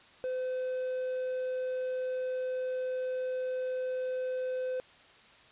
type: tone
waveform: triangle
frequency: 511 Hz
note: C5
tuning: 41 cents flat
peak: -29 dBFS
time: 0.24-4.8 s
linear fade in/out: 0 ms
effects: white hiss -57 dBFS RMS until 5.51 s + resampled to 8000 Hz